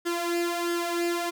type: tone with flanger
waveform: sawtooth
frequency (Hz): 344.1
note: F4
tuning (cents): -26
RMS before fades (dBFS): -28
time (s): 0.05-1.31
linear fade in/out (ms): 20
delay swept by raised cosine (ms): 0.6 to 2.5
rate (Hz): 1.5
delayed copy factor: +0.65
effects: none